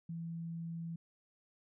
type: tone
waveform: sine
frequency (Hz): 166.5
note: E3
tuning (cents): +18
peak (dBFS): -39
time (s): 0.09-0.96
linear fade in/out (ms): 5
effects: none